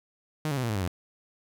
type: tone with pitch steps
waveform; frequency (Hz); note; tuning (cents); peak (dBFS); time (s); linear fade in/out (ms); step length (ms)
sawtooth; 154 / 140.41 / 128.01 / 116.71 / 106.41 / 97.01 / 88.45; D#3 / C#3 / C3 / A#2 / G#2 / G2 / F2; -17 / +23 / -37 / +3 / +43 / -18 / +23; -23; 0.45-0.877; 0; 61
effects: none